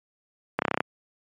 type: clicks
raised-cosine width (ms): 0.5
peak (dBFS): -7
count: 8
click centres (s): 0.59 / 0.621 / 0.652 / 0.682 / 0.713 / 0.743 / 0.775 / 0.805
effects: high-pass 150 Hz 12 dB/octave + MP3 64 kbps